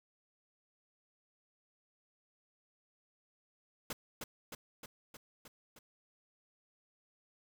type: noise with echo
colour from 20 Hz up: pink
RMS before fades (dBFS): -39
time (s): 3.9-3.93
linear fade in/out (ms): 5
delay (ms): 310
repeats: 6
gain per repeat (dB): -3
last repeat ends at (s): 5.79
effects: none